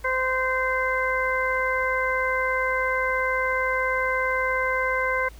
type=harmonic tone; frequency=517 Hz; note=C5; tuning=21 cents flat; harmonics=1 / 2 / 3 / 4; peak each=-27 / -27 / -27 / -27 dBFS; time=0.04-5.29 s; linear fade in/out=10 ms; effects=added 55 Hz sine -42 dBFS peak until 5.39 s + pink hiss -52 dBFS RMS until 5.39 s